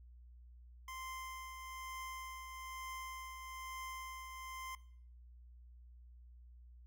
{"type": "tone with tremolo", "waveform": "25% pulse", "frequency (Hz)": 1043, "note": "C6", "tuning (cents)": -6, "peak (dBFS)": -40, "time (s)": [0.88, 4.75], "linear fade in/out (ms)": 2, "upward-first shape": "triangle", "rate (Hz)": 1.1, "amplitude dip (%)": 45, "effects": ["noise-tail reverb RT60 0.6 s tail -19 dB re dry", "added 60 Hz sine -55 dBFS peak until 6.86 s"]}